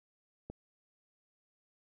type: click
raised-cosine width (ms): 2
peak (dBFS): -29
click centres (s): 0.5
effects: none